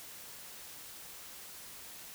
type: silence
effects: white hiss -49 dBFS RMS until 2.14 s